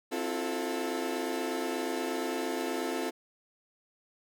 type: chord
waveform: 30% pulse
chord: F major seventh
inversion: second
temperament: equal with one note detuned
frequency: 261.6 / 329.6 / 358 / 440 Hz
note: C4 / E4 / F4 / A4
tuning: 0 / 0 / +43 / 0 cents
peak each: -34 dBFS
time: 0.11-3.11 s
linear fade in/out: 20 ms
effects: none